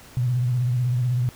sine tone with vibrato, 123.7 Hz, B2, 3 cents sharp, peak -19 dBFS, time 0.17-1.29 s, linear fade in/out 0 ms, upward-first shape sine, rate 16 Hz, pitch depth 65 cents each way, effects pink hiss -47 dBFS RMS until 1.35 s

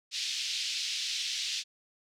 white band-pass noise, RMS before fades -34 dBFS, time 0.11-1.64 s, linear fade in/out 50 ms, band 2700 to 5300 Hz, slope 24 dB/octave, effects none

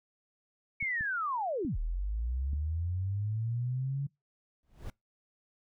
sine linear two-way sweep, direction down then up, 2248 to 36.42 to 142.2 Hz, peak -30 dBFS, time 0.8-4.07 s, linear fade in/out 10 ms, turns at 1.77 s
clicks, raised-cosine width 5 ms, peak -31 dBFS, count 4, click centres 0.827 / 1.009 / 1.649 / 2.533 s
brown noise with exponential growth, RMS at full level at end -36 dBFS, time 4.63-4.9 s, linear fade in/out 1 ms, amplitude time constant 57 ms
effects noise-tail reverb RT60 0.2 s tail -24 dB re dry

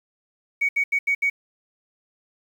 sine tone bursts at uneven times, 2245 Hz, C#7, 21 cents sharp, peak -17 dBFS, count 5, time 0.61-0.69 / 0.76-0.84 / 0.92-0.99 / 1.07-1.15 / 1.22-1.3 s, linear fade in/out 10 ms, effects tanh soft clip ceiling -13 dBFS + 8-bit

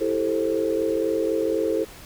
sine chord, A minor seventh, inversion second, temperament just, 330 / 396 / 440 / 528 Hz, E4 / G4 / A4 / C5, +2 / +18 / 0 / +16 cents, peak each -26 / -29 / -24 / -27 dBFS, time 0-1.85 s, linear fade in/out 20 ms, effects pink hiss -44 dBFS RMS until 2.05 s

